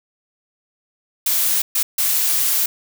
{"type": "noise bursts at uneven times", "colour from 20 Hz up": "blue", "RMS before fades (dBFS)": -18, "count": 3, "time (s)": [[1.26, 1.62], [1.75, 1.83], [1.98, 2.66]], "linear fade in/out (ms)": 5, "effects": []}